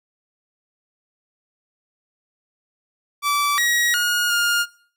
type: tone with pitch steps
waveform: sawtooth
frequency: 1158 / 1904 / 1437 / 1415 Hz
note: D6 / A#6 / F6 / F6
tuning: -25 / +36 / +49 / +22 cents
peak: -14 dBFS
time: 3.22-4.66 s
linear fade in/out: 50 ms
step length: 360 ms
effects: noise-tail reverb RT60 0.5 s tail -20 dB re dry